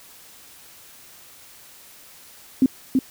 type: tone with echo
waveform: sine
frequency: 261.6 Hz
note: C4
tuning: in tune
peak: -11 dBFS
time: 2.62-2.66 s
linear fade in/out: 2 ms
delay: 330 ms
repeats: 1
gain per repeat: -3 dB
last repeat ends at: 2.99 s
effects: white hiss -47 dBFS RMS until 3.1 s